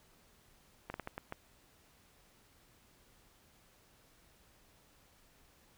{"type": "slowing click train", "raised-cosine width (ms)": 0.5, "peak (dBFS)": -25, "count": 6, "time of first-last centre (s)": [0.9, 1.324], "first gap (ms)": 41, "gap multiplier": 1.37, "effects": ["pink hiss -66 dBFS RMS until 5.77 s"]}